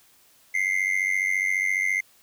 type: tone with amplitude modulation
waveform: triangle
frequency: 2093 Hz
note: C7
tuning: in tune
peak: -16 dBFS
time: 0.54-2.01 s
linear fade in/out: 10 ms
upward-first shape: sine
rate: 94.6 Hz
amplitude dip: 90%
effects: white hiss -58 dBFS RMS until 2.22 s